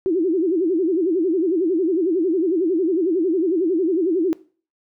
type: tone with vibrato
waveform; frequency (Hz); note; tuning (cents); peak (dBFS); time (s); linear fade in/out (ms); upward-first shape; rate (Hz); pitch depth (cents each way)
sine; 349; F4; -1; -16; 0.06-4.33; 0; sine; 11; 190
effects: noise-tail reverb RT60 0.4 s tail -20 dB re dry